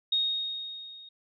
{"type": "tone with level ramp", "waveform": "sine", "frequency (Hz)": 3729, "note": "A#7", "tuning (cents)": 0, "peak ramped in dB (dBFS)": [-22, -46], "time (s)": [0.12, 1.09], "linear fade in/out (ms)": 5, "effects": []}